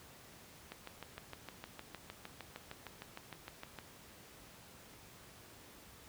click train, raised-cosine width 0.3 ms, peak -29 dBFS, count 21, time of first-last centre 0.72-3.787 s, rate 6.52 Hz, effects pink hiss -57 dBFS RMS until 6.08 s + high-pass 60 Hz 12 dB/octave

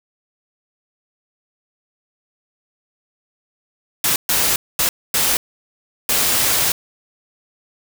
white noise bursts at uneven times, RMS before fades -17 dBFS, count 5, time 4.04-4.16 / 4.29-4.56 / 4.79-4.89 / 5.14-5.37 / 6.09-6.72 s, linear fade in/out 2 ms, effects none

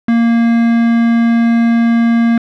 triangle tone with quantisation, 232.1 Hz, A#3, 7 cents flat, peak -6 dBFS, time 0.08-2.38 s, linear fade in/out 5 ms, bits 3, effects low-pass 2000 Hz 12 dB/octave

